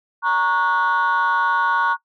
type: chord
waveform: sine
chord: F# major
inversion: first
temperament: equal with one note detuned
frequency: 932.3 / 1108.7 / 1459.6 Hz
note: A#5 / C#6 / F#6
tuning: 0 / 0 / -24 cents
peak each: -19 dBFS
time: 0.22-1.97 s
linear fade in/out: 50 ms
effects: noise-tail reverb RT60 0.1 s tail -20 dB re dry + tanh soft clip ceiling -11 dBFS